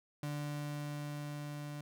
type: tone with level ramp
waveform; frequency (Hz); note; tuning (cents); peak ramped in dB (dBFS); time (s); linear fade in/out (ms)
35% pulse; 146.83; D3; 0; -35 to -40; 0.23-1.81; 2
effects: none